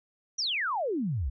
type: exponential sweep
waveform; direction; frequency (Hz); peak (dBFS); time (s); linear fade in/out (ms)
sine; down; 6080 to 57.1; -27; 0.38-1.3; 10
effects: none